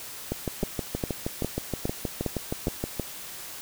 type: two click trains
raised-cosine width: 2 ms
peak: -14 / -13 dBFS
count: 18 / 6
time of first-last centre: 0.32-2.997 / 0.63-2.671 s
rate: 6.35 / 2.45 Hz
effects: white hiss -40 dBFS RMS until 3.61 s